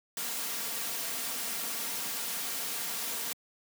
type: noise with comb filter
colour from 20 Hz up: white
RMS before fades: -35 dBFS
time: 0.17-3.33 s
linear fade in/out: 2 ms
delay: 4.3 ms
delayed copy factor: +0.5
effects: high-pass 150 Hz 12 dB/octave